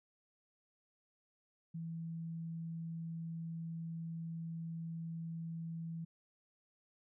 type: tone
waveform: sine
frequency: 164.81 Hz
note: E3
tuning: in tune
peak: -40 dBFS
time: 1.74-6.05 s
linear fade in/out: 10 ms
effects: none